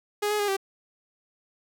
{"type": "tone with pitch steps", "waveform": "sawtooth", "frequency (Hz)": [414.6, 420.4, 409.9, 389.2], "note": ["G#4", "G#4", "G#4", "G4"], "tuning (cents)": [-3, 21, -23, -12], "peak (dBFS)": -20, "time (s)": [0.22, 0.568], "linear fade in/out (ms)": 10, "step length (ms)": 87, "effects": []}